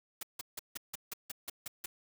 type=noise bursts; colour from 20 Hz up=white; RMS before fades=-40 dBFS; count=10; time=0.21-1.86 s; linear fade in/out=5 ms; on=21 ms; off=160 ms; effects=none